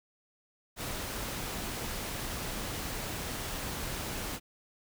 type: noise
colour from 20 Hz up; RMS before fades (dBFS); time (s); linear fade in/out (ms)
pink; -37; 0.76-4.4; 50
effects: none